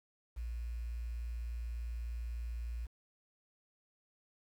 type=tone with quantisation; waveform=sine; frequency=58.27 Hz; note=A#1; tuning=in tune; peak=-37 dBFS; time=0.36-2.87 s; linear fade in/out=20 ms; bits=10; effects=none